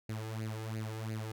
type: tone with flanger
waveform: sawtooth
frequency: 110 Hz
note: A2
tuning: in tune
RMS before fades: -39 dBFS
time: 0.09-1.32 s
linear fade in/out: 5 ms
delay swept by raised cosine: 0.44 to 2.44 ms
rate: 2.9 Hz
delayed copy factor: +0.75
effects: none